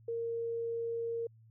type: tone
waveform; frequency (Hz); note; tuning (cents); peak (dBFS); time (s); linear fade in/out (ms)
sine; 462.8; A#4; -13; -33; 0.08-1.27; 5
effects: added 112 Hz sine -57 dBFS peak until 1.5 s